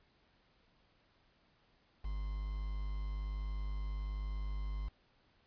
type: tone with quantisation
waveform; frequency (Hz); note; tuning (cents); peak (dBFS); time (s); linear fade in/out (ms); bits
triangle; 50.6; G#1; -44; -34; 2.04-4.89; 10; 9
effects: pink hiss -71 dBFS RMS until 5.46 s + resampled to 11025 Hz